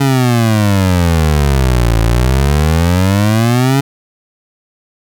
25% pulse exponential two-way sweep, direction down then up, 140 to 55 to 140 Hz, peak -5 dBFS, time 0-3.81 s, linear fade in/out 10 ms, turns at 1.99 s, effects none

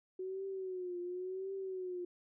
sine tone with vibrato, 370 Hz, F#4, in tune, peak -38 dBFS, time 0.19-2.05 s, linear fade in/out 5 ms, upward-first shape triangle, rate 0.93 Hz, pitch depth 93 cents each way, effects none

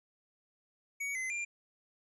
square tone with pitch steps, 2249 / 2050 / 2387 Hz, C#7 / C7 / D7, +24 / -36 / +28 cents, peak -35 dBFS, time 1-1.45 s, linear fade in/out 10 ms, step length 150 ms, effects resampled to 24000 Hz

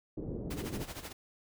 white low-pass noise, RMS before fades -39 dBFS, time 0.17-0.84 s, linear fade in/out 5 ms, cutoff 400 Hz, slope 24 dB/octave
pink noise with tremolo, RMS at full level -41 dBFS, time 0.5-1.13 s, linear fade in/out 10 ms, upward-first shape sine, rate 13 Hz, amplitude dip 75%
effects none

